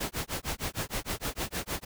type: noise with tremolo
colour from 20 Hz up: pink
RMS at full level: -31 dBFS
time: 0-1.85 s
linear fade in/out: 10 ms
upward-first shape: sine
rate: 6.5 Hz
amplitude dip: 100%
effects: none